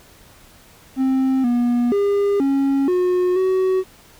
triangle tone with pitch steps, 263.7 / 241.2 / 403.3 / 274.6 / 361.7 / 375.3 Hz, C4 / B3 / G4 / C#4 / F#4 / F#4, +14 / -41 / +49 / -16 / -39 / +25 cents, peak -13 dBFS, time 0.96-3.84 s, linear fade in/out 50 ms, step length 480 ms, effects pink hiss -48 dBFS RMS until 4.19 s

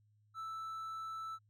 triangle tone, 1318.5 Hz, E6, in tune, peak -39 dBFS, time 0.34-1.39 s, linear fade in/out 50 ms, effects added 105 Hz sine -68 dBFS peak until 1.49 s

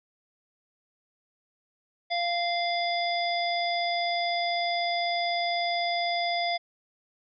harmonic tone with a mistuned harmonic, 694 Hz, F5, 11 cents flat, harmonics 1 / 3 / 5 / 7, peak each -27 / -32 / -34 / -35 dBFS, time 2.1-6.58 s, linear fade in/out 20 ms, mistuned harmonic 7, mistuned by +20 cents, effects none

